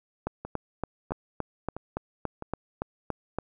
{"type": "two click trains", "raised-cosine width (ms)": 1, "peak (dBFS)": [-15, -22], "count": [12, 4], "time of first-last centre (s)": [[0.27, 3.386], [0.45, 2.424]], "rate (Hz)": [3.53, 1.52], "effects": []}